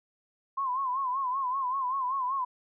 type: tone with vibrato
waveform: sine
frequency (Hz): 1045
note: C6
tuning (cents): -2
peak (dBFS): -27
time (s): 0.57-2.45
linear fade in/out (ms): 10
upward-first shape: sine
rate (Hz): 5.2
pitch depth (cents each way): 100
effects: none